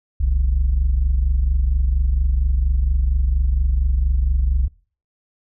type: tone pair together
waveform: sine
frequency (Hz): 41.49 / 65.8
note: E1 / C2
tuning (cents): +12 / +10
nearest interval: minor sixth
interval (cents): 798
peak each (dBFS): -17 / -15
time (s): 0.2-4.68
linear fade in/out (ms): 10
effects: noise-tail reverb RT60 0.4 s tail -22 dB re dry + tanh soft clip ceiling -11 dBFS